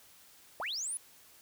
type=linear sweep; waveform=sine; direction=up; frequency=536 to 10548 Hz; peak=-33 dBFS; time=0.6-0.97 s; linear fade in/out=0 ms; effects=tanh soft clip ceiling -30 dBFS + white hiss -59 dBFS RMS until 1.41 s